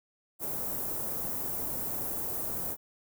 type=band-stop noise; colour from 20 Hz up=white; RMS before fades=-34 dBFS; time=0.39-2.77 s; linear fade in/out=50 ms; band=690 to 16000 Hz; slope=12 dB/octave; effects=none